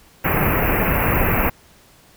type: band-stop noise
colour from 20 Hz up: pink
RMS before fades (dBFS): -18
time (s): 0.24-1.5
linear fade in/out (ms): 10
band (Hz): 2700 to 12000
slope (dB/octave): 96
effects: pink hiss -51 dBFS RMS until 2.16 s